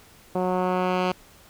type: tone with low-pass filter sweep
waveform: 10% pulse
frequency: 182.8 Hz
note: F#3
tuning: 21 cents flat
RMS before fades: -24 dBFS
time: 0.35-1.12 s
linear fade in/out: 5 ms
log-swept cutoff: 730 to 3700 Hz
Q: 0.92
effects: pink hiss -52 dBFS RMS until 1.49 s